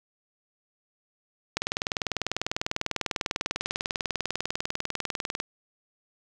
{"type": "click train", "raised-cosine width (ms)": 0.2, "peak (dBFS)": -10, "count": 78, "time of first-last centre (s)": [1.57, 5.401], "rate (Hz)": 20.1, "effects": []}